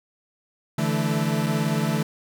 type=chord; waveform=40% pulse; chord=D suspended second; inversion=none; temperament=equal with one note detuned; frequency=146.83 / 164.81 / 217.9 Hz; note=D3 / E3 / A3; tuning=0 / 0 / -17 cents; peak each=-25 dBFS; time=0.78-2.03 s; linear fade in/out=5 ms; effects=none